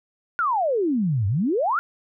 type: exponential two-way sweep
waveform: sine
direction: down then up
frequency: 1467 to 93 to 1467 Hz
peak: -19 dBFS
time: 0.39-1.79 s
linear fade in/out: 0 ms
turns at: 1.27 s
effects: none